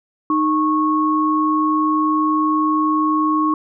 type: tone pair together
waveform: sine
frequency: 308.7 / 1100 Hz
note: D#4 / C#6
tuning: -14 / -14 cents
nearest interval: octave + minor seventh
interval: 2200 cents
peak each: -17 dBFS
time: 0.3-3.54 s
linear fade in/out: 2 ms
effects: none